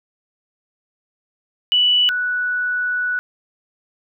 sine tone pair in turn, 2960 / 1477.4 Hz, F#7 / F#6, 0 / -3 cents, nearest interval octave, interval 1203 cents, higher first, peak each -12 / -18 dBFS, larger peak first, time 1.72-2.09 / 2.09-3.19 s, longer second, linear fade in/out 0 ms, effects none

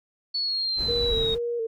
sine exponential sweep, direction down, 4439 to 3735 Hz, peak -24 dBFS, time 0.34-1.35 s, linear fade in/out 10 ms
brown noise, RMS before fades -32 dBFS, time 0.76-1.39 s, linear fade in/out 50 ms
sine tone with vibrato, 462.4 Hz, A#4, 14 cents flat, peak -25 dBFS, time 0.88-1.67 s, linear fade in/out 10 ms, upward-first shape square, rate 2.1 Hz, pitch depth 43 cents each way
effects none

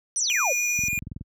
sine exponential sweep, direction down, 10190 to 476.2 Hz, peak -24 dBFS, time 0.16-0.53 s, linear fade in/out 10 ms
sine tone with tremolo, 5910 Hz, F#8, 3 cents flat, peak -25 dBFS, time 0.16-0.88 s, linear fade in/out 0 ms, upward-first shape sine, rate 17 Hz, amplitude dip 25%
square tone with vibrato, 2426 Hz, D#7, 44 cents flat, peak -25 dBFS, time 0.3-0.99 s, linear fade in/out 0 ms, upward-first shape sine, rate 9.8 Hz, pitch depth 8 cents each way
click train, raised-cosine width 5 ms, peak -22 dBFS, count 10, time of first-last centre 0.79-1.211 s, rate 21.4 Hz
effects high-pass 60 Hz 12 dB/octave

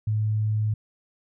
sine tone, 107.5 Hz, A2, 40 cents flat, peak -21 dBFS, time 0.07-0.74 s, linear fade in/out 5 ms, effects none

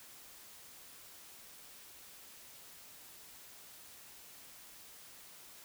silence, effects white hiss -55 dBFS RMS until 5.64 s

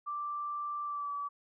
sine tone with pitch glide, 1174.7 to 1148.5 Hz, D6 to D6, 0 to -39 cents, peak -34 dBFS, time 0.06-1.29 s, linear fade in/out 20 ms, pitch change -39 cents, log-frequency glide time 0.84-1.12 s, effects none

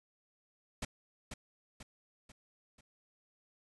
pink noise with echo, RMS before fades -38 dBFS, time 0.82-0.85 s, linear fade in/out 5 ms, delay 490 ms, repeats 4, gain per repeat -6 dB, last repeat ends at 2.81 s, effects resampled to 24000 Hz

